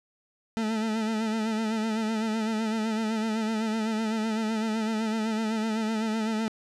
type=tone with vibrato; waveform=40% pulse; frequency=220 Hz; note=A3; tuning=in tune; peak=-25 dBFS; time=0.57-6.48 s; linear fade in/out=0 ms; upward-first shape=sine; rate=7.9 Hz; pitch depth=50 cents each way; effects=low-pass 7000 Hz 12 dB/octave